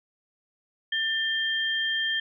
sine tone pair together, 1786 / 3180 Hz, A6 / G7, +25 / +24 cents, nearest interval minor seventh, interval 999 cents, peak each -27 dBFS, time 0.92-2.2 s, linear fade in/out 5 ms, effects none

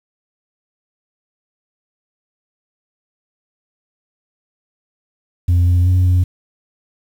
sine tone with pitch steps, 87.9 / 88.7 / 91.2 / 90 Hz, F2 / F2 / F#2 / F#2, +12 / +27 / -24 / -47 cents, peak -7 dBFS, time 5.48-6.24 s, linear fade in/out 10 ms, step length 190 ms, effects tanh soft clip ceiling -9 dBFS + 7-bit

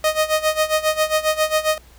sawtooth tone with tremolo, 622 Hz, D#5, 1 cent flat, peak -10 dBFS, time 0.04-1.78 s, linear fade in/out 2 ms, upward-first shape sine, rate 7.4 Hz, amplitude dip 85%, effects added 60 Hz sine -45 dBFS peak until 1.98 s + pink hiss -51 dBFS RMS until 1.98 s

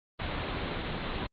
pink low-pass noise, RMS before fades -34 dBFS, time 0.19-1.27 s, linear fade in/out 10 ms, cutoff 4100 Hz, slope 96 dB/octave, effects Opus 32 kbps

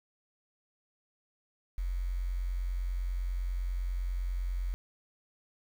sine tone with quantisation, 45 Hz, F#1, 47 cents flat, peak -30 dBFS, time 1.78-4.74 s, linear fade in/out 0 ms, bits 9, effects none

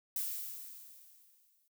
violet noise with exponential decay, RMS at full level -35 dBFS, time 0.16-1.68 s, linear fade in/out 2 ms, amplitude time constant 330 ms, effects noise-tail reverb RT60 0.1 s tail -25 dB re dry

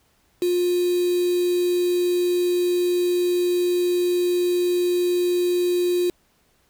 sine tone with quantisation, 354.9 Hz, F4, 28 cents sharp, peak -18 dBFS, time 0.42-6.1 s, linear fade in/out 2 ms, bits 5, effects pink hiss -63 dBFS RMS until 6.69 s

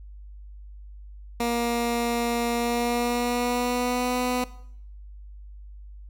15% pulse tone with pitch glide, 236.3 to 249.2 Hz, A#3 to B3, +24 to +16 cents, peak -17 dBFS, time 1.4-4.44 s, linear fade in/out 2 ms, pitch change +92 cents, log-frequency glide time 2.53-4.17 s, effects noise-tail reverb RT60 0.7 s tail -19 dB re dry + added 50 Hz sine -40 dBFS peak until 6.09 s

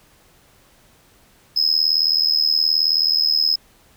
triangle tone with amplitude modulation, 5120 Hz, D#8, 49 cents sharp, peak -9 dBFS, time 1.56-3.56 s, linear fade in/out 10 ms, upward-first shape sine, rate 78.9 Hz, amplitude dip 90%, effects tanh soft clip ceiling -7 dBFS + pink hiss -54 dBFS RMS until 3.96 s

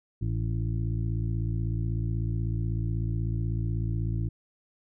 harmonic tone with a mistuned harmonic, 56.2 Hz, A1, 37 cents sharp, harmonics 1 / 2 / 3 / 5 / 6, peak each -31 / -28 / -36 / -43 / -43 dBFS, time 0.21-4.29 s, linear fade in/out 10 ms, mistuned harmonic 5, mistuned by +22 cents, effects none

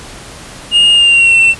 triangle tone with pitch glide, 2842 to 2695 Hz, F7 to E7, +30 to +38 cents, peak -3 dBFS, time 0.71-1.55 s, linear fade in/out 50 ms, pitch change -92 cents, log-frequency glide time 0.93-1.38 s, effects pink hiss -31 dBFS RMS until 1.59 s + resampled to 24000 Hz

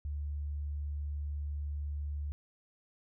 sine tone, 73 Hz, D2, 10 cents flat, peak -34 dBFS, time 0.05-2.32 s, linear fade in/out 0 ms, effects none

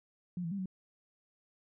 sine tone with pitch steps, 177.9 / 165.8 / 198.8 / 187.1 Hz, F3 / E3 / G3 / F#3, +32 / +10 / +25 / +20 cents, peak -34 dBFS, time 0.37-0.658 s, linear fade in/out 2 ms, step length 72 ms, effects none

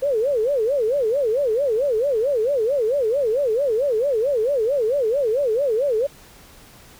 sine tone with vibrato, 499.1 Hz, B4, 18 cents sharp, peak -17 dBFS, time 0.02-6.07 s, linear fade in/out 10 ms, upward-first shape sine, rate 4.5 Hz, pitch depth 270 cents each way, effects pink hiss -47 dBFS RMS until 6.99 s

